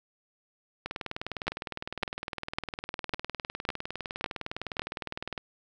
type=two click trains; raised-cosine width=0.3 ms; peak=-18 / -11 dBFS; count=90 / 7; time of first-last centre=0.86-5.378 / 1.48-4.795 s; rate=19.7 / 1.81 Hz; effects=none